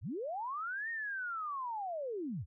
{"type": "linear two-way sweep", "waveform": "sine", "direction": "up then down", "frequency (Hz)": [59.2, 1864.7, 59.2], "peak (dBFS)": -36, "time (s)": [0.01, 2.46], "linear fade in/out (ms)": 50, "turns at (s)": 0.9, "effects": []}